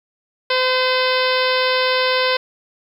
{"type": "harmonic tone", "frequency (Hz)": 512, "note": "C5", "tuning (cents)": -38, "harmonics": [1, 2, 3, 4, 5, 6, 7, 8, 9, 10], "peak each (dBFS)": [-19, -22, -24, -25, -26, -27, -27, -28, -29, -29], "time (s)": [0.5, 2.37], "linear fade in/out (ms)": 5, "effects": ["8-bit"]}